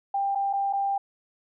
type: tone with dropouts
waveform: sine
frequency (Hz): 793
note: G5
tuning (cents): +20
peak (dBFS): -23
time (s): 0.14-0.98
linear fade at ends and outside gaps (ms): 5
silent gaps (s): 0.35-0.355 / 0.53-0.534 / 0.728-0.733
effects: none